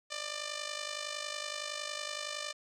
5% pulse tone with amplitude modulation, 595 Hz, D5, 22 cents sharp, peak -22 dBFS, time 0.1-2.53 s, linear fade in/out 20 ms, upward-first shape sine, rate 50.8 Hz, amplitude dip 70%, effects low-pass 8000 Hz 12 dB/octave

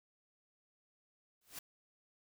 white noise with exponential growth, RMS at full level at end -42 dBFS, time 1.41-1.59 s, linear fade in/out 5 ms, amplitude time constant 38 ms, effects none

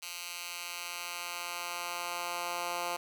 10% pulse tone with high-pass filter sweep, 174.61 Hz, F3, in tune, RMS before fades -38 dBFS, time 0.02-2.97 s, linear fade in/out 10 ms, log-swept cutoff 2800 to 680 Hz, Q 0.8, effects none

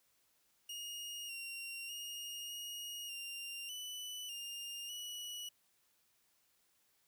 sawtooth tone with pitch steps, 2859 / 2758 / 2852 / 2873 / 2787 / 2983 / 2811 / 2933 Hz, F7 / F7 / F7 / F7 / F7 / F#7 / F7 / F#7, +40 / -22 / +36 / +48 / -4 / +13 / +11 / -16 cents, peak -40 dBFS, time 0.69-5.49 s, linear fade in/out 5 ms, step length 600 ms, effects white hiss -75 dBFS RMS until 7.07 s

